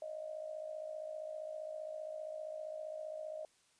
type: tone with amplitude modulation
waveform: sine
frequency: 622.3 Hz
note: D#5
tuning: in tune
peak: -38 dBFS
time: 0.02-3.45 s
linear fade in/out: 2 ms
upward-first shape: sine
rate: 55.2 Hz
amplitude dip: 70%
effects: white hiss -71 dBFS RMS until 3.79 s + resampled to 22050 Hz